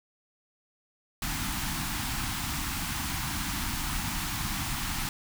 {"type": "band-stop noise", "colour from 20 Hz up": "pink", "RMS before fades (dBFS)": -32, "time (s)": [1.22, 5.09], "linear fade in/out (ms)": 2, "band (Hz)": [310, 760], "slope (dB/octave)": 48, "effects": []}